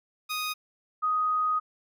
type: tone pair in turn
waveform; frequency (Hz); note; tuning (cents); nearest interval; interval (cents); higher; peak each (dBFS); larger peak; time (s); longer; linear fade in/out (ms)
15% pulse / sine; 1244.5 / 1249; D#6 / D#6; 0 / +6; unison; 6; second; -23; neither; 0.29-0.54 / 1.02-1.6; second; 20
effects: none